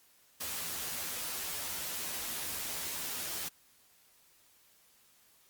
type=noise with comb filter; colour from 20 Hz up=white; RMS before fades=-38 dBFS; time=0.4-3.49 s; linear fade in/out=10 ms; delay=12 ms; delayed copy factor=+0.6; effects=white hiss -65 dBFS RMS until 5.49 s + Opus 48 kbps